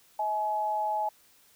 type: tone pair together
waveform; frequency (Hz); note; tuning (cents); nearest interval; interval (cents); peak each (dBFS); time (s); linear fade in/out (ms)
sine; 639.9 / 848; D#5 / G#5; +48 / +36; perfect fourth; 488; -34 / -27; 0.19-1.09; 5
effects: white hiss -61 dBFS RMS until 1.55 s